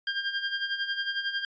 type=tone with tremolo; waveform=25% pulse; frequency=1600 Hz; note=G6; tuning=35 cents sharp; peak=-22 dBFS; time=0.07-1.45 s; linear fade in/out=2 ms; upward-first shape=sine; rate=11 Hz; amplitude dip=65%; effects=resampled to 16000 Hz